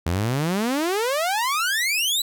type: exponential sweep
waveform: sawtooth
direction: up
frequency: 79.2 to 4043 Hz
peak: -17 dBFS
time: 0.06-2.22 s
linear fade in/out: 5 ms
effects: none